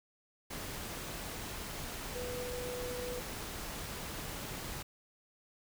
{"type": "tone in noise", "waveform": "sine", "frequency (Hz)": 494, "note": "B4", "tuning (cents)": 0, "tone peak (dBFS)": -39, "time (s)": [2.15, 3.2], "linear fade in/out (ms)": 10, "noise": "pink", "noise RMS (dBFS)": -42, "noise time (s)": [0.5, 4.83], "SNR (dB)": 0, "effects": []}